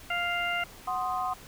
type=harmonic tone; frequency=698.5 Hz; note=F5; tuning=in tune; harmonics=1 / 2 / 3 / 4; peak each=-33 / -32 / -32 / -34 dBFS; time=0.1-0.64 s; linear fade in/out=5 ms
type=chord; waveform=sine; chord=C diminished; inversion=second; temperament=equal; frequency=740 / 1046.5 / 1244.5 Hz; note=Gb5 / C6 / Eb6; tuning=0 / 0 / 0 cents; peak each=-31 / -32 / -34 dBFS; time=0.87-1.34 s; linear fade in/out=10 ms
effects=pink hiss -49 dBFS RMS until 1.47 s

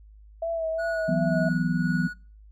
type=tone with vibrato; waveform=sine; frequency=655 Hz; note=E5; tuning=11 cents flat; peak=-25 dBFS; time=0.42-1.49 s; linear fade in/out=5 ms; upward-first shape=sine; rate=2.8 Hz; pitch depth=35 cents each way
type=tone with tremolo; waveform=triangle; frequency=1461 Hz; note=F#6; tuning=22 cents flat; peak=-29 dBFS; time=0.78-2.14 s; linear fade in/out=20 ms; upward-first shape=sine; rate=1.9 Hz; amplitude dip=55%
type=chord; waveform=sine; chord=E suspended second; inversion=none; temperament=just; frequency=164.81 / 185.42 / 247.2 Hz; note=E3 / F#3 / B3; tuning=0 / +4 / +2 cents; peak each=-26 / -26 / -28 dBFS; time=1.08-2.08 s; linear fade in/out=10 ms
effects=noise-tail reverb RT60 0.4 s tail -24 dB re dry + added 52 Hz sine -47 dBFS peak until 2.51 s

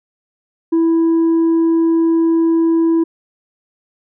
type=tone with tanh clipping; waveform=triangle; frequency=329.6 Hz; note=E4; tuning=in tune; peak=-11 dBFS; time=0.72-3.04 s; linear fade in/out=10 ms; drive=7 dB; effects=none

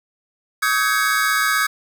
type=tone cluster; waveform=square; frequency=1136 / 1273 / 1545 / 1661 / 2219 Hz; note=C#6 / D#6 / G6 / G#6 / C#7; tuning=+42 / +39 / -26 / 0 / +1 cents; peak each=-29 / -22 / -23 / -22 / -27 dBFS; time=0.62-1.67 s; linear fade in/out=10 ms; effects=none

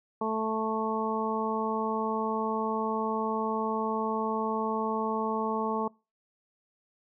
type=harmonic tone; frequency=220 Hz; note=A3; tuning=in tune; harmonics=1 / 2 / 3 / 4 / 5; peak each=-33 / -32 / -37 / -33 / -34 dBFS; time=0.21-5.88 s; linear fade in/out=5 ms; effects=noise-tail reverb RT60 0.3 s tail -25 dB re dry

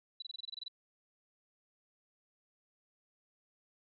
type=tone bursts; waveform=sine; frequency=3951 Hz; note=B7; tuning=in tune; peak=-40 dBFS; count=11; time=0.2-0.682 s; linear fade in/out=5 ms; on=22 ms; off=24 ms; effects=none

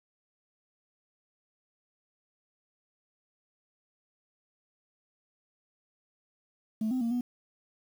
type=tone with pitch steps; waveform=sine; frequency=218.6 / 256.2 / 232 / 245 Hz; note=A3 / C4 / A#3 / B3; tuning=-11 / -36 / -8 / -14 cents; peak=-25 dBFS; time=6.81-7.21 s; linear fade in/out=5 ms; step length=100 ms; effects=tanh soft clip ceiling -25 dBFS + 9-bit

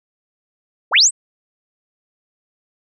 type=linear sweep; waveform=sine; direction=up; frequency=277 to 8580 Hz; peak=-8 dBFS; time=0.91-1.11 s; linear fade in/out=50 ms; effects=none

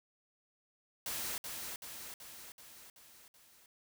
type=noise with echo; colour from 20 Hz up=white; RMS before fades=-39 dBFS; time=1.06-1.38 s; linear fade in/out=2 ms; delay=380 ms; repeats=6; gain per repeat=-4 dB; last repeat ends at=3.66 s; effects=none

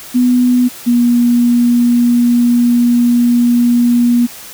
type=tone pair in turn; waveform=sine; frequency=247.7 / 240.2 Hz; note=B3 / B3; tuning=+5 / -48 cents; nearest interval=minor second; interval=53 cents; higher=first; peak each=-7 dBFS; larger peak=neither; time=0.14-0.69 / 0.86-4.27 s; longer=second; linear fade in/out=20 ms; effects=white hiss -32 dBFS RMS until 4.53 s

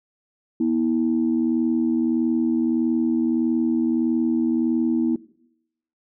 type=tone pair together; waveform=sine; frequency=241.5 / 323.1 Hz; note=B3 / E4; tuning=-39 / -35 cents; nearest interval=perfect fourth; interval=504 cents; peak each=-20 dBFS; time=0.6-5.16 s; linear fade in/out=5 ms; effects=noise-tail reverb RT60 0.8 s tail -19 dB re dry + tanh soft clip ceiling -11 dBFS

